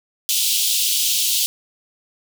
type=high-pass noise; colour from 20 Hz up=pink; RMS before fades=-19 dBFS; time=0.29-1.46 s; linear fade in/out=0 ms; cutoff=2900 Hz; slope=48 dB/octave; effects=none